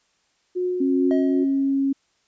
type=tone with tremolo; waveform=sine; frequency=362.2 Hz; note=F#4; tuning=37 cents flat; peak=-20 dBFS; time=0.55-1.45 s; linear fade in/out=20 ms; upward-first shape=triangle; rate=2.4 Hz; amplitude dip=45%
type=tone with pitch glide; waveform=sine; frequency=270 to 273.5 Hz; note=C#4 to C#4; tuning=-45 to -23 cents; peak=-18 dBFS; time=0.8-1.93 s; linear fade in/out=10 ms; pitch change=+22 cents; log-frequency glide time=0.92-1.48 s
type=tone with exponential decay; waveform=triangle; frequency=635 Hz; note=D#5; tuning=35 cents sharp; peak=-21 dBFS; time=1.11-1.8 s; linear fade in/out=0 ms; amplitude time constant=150 ms
effects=white hiss -66 dBFS RMS until 2.27 s + resampled to 16000 Hz